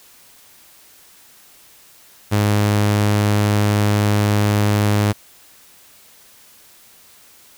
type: tone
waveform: sawtooth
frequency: 103.83 Hz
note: G#2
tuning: in tune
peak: -10 dBFS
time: 2.31-5.13 s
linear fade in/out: 20 ms
effects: white hiss -48 dBFS RMS until 7.57 s